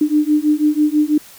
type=beating tone pair; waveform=sine; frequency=297.9 / 304 Hz; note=D4 / D#4; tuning=+25 / -40 cents; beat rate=6.1 Hz; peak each=-15 dBFS; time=0.01-1.18 s; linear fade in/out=5 ms; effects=white hiss -42 dBFS RMS until 1.38 s